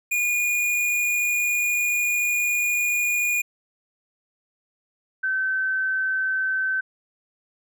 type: tone pair in turn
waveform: square / sine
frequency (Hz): 2439 / 1536.5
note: D#7 / G6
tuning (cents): -35 / -35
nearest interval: minor sixth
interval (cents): 800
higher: first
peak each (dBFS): -21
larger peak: neither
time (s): 0.11-3.42 / 5.23-6.81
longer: first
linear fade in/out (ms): 10
effects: none